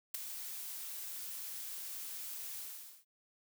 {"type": "noise with ADSR envelope", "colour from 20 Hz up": "blue", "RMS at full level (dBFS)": -34, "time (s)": [0.14, 3.05], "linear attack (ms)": 8, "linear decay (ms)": 7, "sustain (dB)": -10, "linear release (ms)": 470, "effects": []}